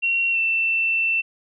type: tone with pitch glide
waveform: sine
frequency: 2736 to 2680 Hz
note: F7 to E7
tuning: -36 to +28 cents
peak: -18 dBFS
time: 0.02-1.22 s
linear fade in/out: 20 ms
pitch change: -36 cents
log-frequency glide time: 0.32-0.38 s
effects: none